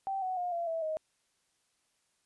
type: tone with pitch steps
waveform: sine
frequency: 777 / 744.5 / 713.3 / 683.5 / 654.9 / 627.5 Hz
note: G5 / F#5 / F5 / F5 / E5 / D#5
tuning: -16 / +11 / +36 / -37 / -11 / +15 cents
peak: -31 dBFS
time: 0.07-0.97 s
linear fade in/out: 0 ms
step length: 150 ms
effects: white hiss -75 dBFS RMS until 2.25 s + resampled to 24000 Hz